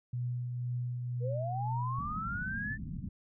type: tone with tremolo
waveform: sine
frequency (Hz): 122.7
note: B2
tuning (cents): -11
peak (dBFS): -31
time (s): 0.13-2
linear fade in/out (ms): 5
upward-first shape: triangle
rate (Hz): 2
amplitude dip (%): 35
type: linear sweep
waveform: sine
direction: up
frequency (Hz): 460 to 1784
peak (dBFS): -35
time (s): 1.2-2.78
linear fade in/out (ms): 50
type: low-pass noise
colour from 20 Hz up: white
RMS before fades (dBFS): -40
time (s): 1.98-3.09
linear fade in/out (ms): 5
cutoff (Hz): 230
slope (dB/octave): 48
effects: none